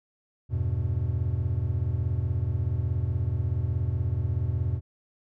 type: chord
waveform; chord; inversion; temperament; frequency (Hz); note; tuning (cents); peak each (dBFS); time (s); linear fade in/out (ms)
triangle; E minor; none; just; 82.41 / 98.89 / 123.61; E2 / G2 / B2; 0 / +16 / +2; -27; 0.49-4.81; 50
effects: none